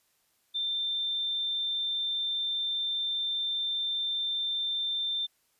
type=tone; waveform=sine; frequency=3575 Hz; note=A7; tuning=27 cents sharp; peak=-28 dBFS; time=0.54-5.27 s; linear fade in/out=20 ms; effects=white hiss -71 dBFS RMS until 5.59 s + resampled to 32000 Hz